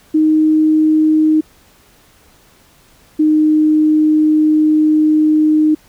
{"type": "tone pair in turn", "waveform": "sine", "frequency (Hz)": [311.1, 307.9], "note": ["D#4", "D#4"], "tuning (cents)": [0, -18], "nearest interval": "unison", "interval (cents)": 18, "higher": "first", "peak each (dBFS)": -8, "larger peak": "neither", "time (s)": [[0.14, 1.41], [3.19, 5.75]], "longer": "second", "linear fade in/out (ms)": 10, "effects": ["pink hiss -49 dBFS RMS until 5.88 s"]}